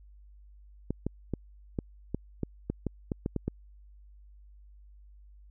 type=clicks; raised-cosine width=3 ms; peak=-17 dBFS; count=12; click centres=0.906 / 1.066 / 1.337 / 1.788 / 2.146 / 2.433 / 2.7 / 2.867 / 3.118 / 3.261 / 3.363 / 3.48 s; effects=added 50 Hz sine -51 dBFS peak until 5.5 s